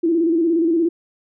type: tone with vibrato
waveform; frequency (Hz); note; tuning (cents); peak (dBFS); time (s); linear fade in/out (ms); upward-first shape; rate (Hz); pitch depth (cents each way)
sine; 331.9; E4; +12; -14; 0.03-0.89; 10; square; 17; 59
effects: none